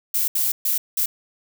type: noise bursts at uneven times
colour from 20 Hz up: violet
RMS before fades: -21 dBFS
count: 4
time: 0.14-0.28 / 0.35-0.52 / 0.65-0.78 / 0.97-1.06 s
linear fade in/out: 5 ms
effects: none